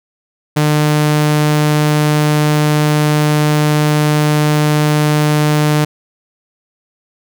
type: tone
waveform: sawtooth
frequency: 150.5 Hz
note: D3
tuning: 43 cents sharp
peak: -6 dBFS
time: 0.56-5.85 s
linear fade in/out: 10 ms
effects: none